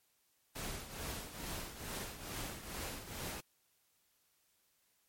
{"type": "noise with tremolo", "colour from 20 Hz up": "pink", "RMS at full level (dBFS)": -41, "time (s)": [0.55, 3.41], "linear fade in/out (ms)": 10, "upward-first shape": "triangle", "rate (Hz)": 2.3, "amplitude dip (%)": 70, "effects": ["white hiss -75 dBFS RMS until 5.08 s", "MP3 64 kbps"]}